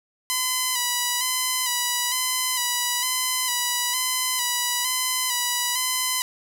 5% pulse tone with vibrato, 998 Hz, B5, 18 cents sharp, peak -10 dBFS, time 0.3-6.22 s, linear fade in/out 0 ms, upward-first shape square, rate 1.1 Hz, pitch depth 36 cents each way, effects none

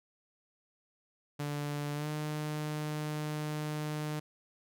sawtooth tone with pitch glide, 146.1 to 151.6 Hz, D3 to D#3, -9 to -45 cents, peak -30 dBFS, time 1.39-4.2 s, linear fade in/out 10 ms, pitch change +64 cents, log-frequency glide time 1.94-2.08 s, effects none

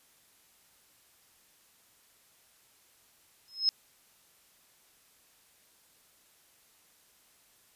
sine tone with exponential growth, 5160 Hz, E8, 38 cents flat, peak -19 dBFS, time 3.48-3.69 s, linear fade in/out 0 ms, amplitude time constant 45 ms, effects white hiss -64 dBFS RMS until 7.75 s + resampled to 32000 Hz

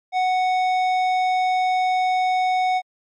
sine tone with tanh clipping, 740 Hz, F#5, in tune, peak -19 dBFS, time 0.12-2.82 s, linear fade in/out 50 ms, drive 12 dB, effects MP3 64 kbps

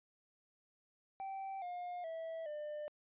triangle tone with pitch steps, 776 / 711.6 / 652.5 / 598.4 Hz, G5 / F5 / E5 / D5, -18 / +32 / -18 / +32 cents, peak -39 dBFS, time 1.2-2.88 s, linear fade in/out 0 ms, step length 420 ms, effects resampled to 8000 Hz

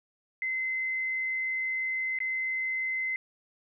sine tone with dropouts, 2057 Hz, C7, 30 cents flat, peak -28 dBFS, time 0.42-3.16 s, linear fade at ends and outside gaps 1 ms, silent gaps 2.188-2.203 s, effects none

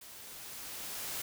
white noise with level ramp, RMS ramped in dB -51 to -38 dBFS, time 0.01-1.22 s, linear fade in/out 5 ms, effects none

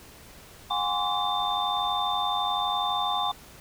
sine tone cluster, 724 / 816 / 1043 / 1144 / 3582 Hz, F#5 / G#5 / C6 / D6 / A7, -38 / -31 / -6 / -46 / +30 cents, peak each -32 / -29 / -32 / -32 / -30 dBFS, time 0.7-3.32 s, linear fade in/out 10 ms, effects pink hiss -49 dBFS RMS until 3.6 s

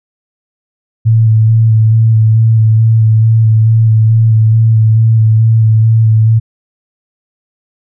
sine tone with vibrato, 111.3 Hz, A2, 20 cents sharp, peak -4 dBFS, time 1.05-6.4 s, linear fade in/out 20 ms, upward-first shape square, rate 2.3 Hz, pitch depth 17 cents each way, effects none

